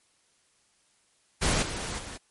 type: noise with level steps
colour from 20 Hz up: pink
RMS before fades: -25 / -34 / -40 dBFS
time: 1.41-2.18 s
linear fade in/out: 20 ms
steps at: 1.62 / 1.98 s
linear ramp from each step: 10 ms
effects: white hiss -67 dBFS RMS until 2.3 s + MP3 48 kbps